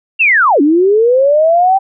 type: linear two-way sweep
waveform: sine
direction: down then up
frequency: 2794 to 276.3 to 787 Hz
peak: -6 dBFS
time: 0.19-1.79 s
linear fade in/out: 20 ms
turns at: 0.61 s
effects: none